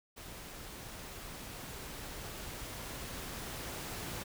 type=noise with level ramp; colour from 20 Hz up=pink; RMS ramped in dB=-48 to -41 dBFS; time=0.16-4.24 s; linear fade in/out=20 ms; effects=none